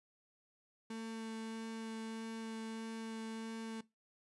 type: tone with vibrato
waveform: 35% pulse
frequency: 223.9 Hz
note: A3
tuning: 30 cents sharp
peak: -40 dBFS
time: 0.9-3.81 s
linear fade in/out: 5 ms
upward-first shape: sine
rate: 1.6 Hz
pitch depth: 8 cents each way
effects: noise-tail reverb RT60 0.2 s tail -19 dB re dry + resampled to 24000 Hz